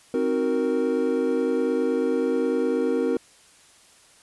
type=chord; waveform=triangle; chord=C half-diminished seventh; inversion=none; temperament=equal; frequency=261.6 / 311.1 / 370 / 466.2 Hz; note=C4 / Eb4 / Gb4 / Bb4; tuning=0 / 0 / 0 / 0 cents; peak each=-24 / -27 / -26 / -22 dBFS; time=0.14-3.17 s; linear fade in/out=2 ms; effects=white hiss -54 dBFS RMS until 4.22 s + resampled to 24000 Hz